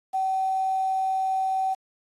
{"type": "tone with quantisation", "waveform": "sine", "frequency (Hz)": 763, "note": "G5", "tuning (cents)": -47, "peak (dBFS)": -22, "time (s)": [0.13, 1.75], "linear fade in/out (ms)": 20, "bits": 8, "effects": ["AAC 32 kbps"]}